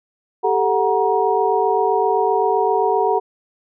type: tone cluster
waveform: sine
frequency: 393.5 / 441.2 / 739 / 946 Hz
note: G4 / A4 / F#5 / A#5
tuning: +7 / +5 / -2 / +25 cents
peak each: -20 dBFS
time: 0.43-3.2 s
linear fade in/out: 20 ms
effects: none